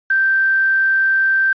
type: tone with quantisation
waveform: sine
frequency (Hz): 1565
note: G6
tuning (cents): -3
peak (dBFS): -12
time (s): 0.1-1.53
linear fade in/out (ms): 5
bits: 6
effects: resampled to 11025 Hz